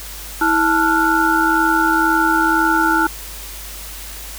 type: tone cluster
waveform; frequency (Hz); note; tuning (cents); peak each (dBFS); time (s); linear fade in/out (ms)
sine; 325.6 / 878 / 1370 / 1452; E4 / A5 / F6 / F#6; -21 / -4 / -34 / -33; -18; 0.41-3.07; 5
effects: added 50 Hz sine -34 dBFS peak until 4.38 s + white hiss -33 dBFS RMS until 4.38 s